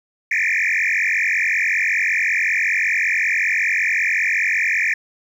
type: tone with frequency modulation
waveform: sine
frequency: 2093 Hz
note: C7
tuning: in tune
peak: -14 dBFS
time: 0.31-4.94 s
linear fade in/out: 5 ms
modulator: 45.3 Hz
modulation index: 7.4
effects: tanh soft clip ceiling -14 dBFS + 8-bit